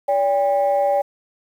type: tone pair together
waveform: sine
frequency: 573 / 800 Hz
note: D5 / G5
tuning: -43 / +35 cents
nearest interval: tritone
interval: 578 cents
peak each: -16 / -18 dBFS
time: 0.08-1.02 s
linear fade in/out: 10 ms
effects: tanh soft clip ceiling -10 dBFS + 8-bit